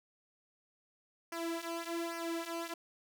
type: tone with flanger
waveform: sawtooth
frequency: 335.3 Hz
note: E4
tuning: 30 cents sharp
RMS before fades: -39 dBFS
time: 1.32-2.74 s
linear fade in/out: 5 ms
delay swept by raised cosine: 0.26 to 3.56 ms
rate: 1.2 Hz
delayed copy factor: -0.8
effects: none